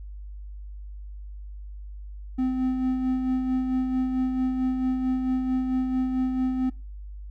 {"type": "tone with tremolo", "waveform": "triangle", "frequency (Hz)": 257.5, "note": "C4", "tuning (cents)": -28, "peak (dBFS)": -19, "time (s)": [2.38, 6.7], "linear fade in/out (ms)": 10, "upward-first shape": "sine", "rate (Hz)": 4.5, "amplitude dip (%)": 40, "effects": ["noise-tail reverb RT60 0.4 s tail -25 dB re dry", "added 50 Hz sine -36 dBFS peak until 7.3 s"]}